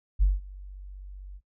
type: tone with ADSR envelope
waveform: sine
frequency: 47.79 Hz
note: G1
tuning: 43 cents flat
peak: -15 dBFS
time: 0.19-1.41 s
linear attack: 32 ms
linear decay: 180 ms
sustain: -24 dB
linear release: 52 ms
effects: noise-tail reverb RT60 0.1 s tail -23 dB re dry + tanh soft clip ceiling -13 dBFS